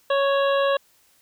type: harmonic tone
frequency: 554.4 Hz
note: C#5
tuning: in tune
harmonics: 1 / 2 / 3 / 5 / 6 / 7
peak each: -19 / -25 / -29 / -33 / -35 / -36 dBFS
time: 0.1-0.77 s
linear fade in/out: 5 ms
effects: white hiss -60 dBFS RMS until 1.21 s